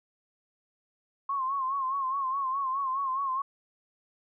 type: tone with vibrato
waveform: sine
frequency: 1076 Hz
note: C6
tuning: 48 cents sharp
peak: -27 dBFS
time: 1.29-3.42 s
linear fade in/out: 5 ms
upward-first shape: sine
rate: 4.8 Hz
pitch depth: 74 cents each way
effects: none